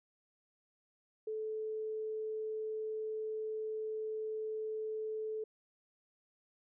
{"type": "tone", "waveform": "sine", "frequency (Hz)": 435.1, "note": "A4", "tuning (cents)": -19, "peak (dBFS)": -36, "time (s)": [1.27, 5.44], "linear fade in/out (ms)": 5, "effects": []}